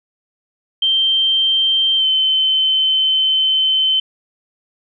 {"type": "tone with pitch glide", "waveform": "sine", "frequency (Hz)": [3140, 3072], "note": ["G7", "G7"], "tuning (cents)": [2, -36], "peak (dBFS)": -12, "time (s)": [0.82, 4], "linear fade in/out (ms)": 5, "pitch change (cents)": -38, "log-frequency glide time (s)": [1.97, 2.05], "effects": []}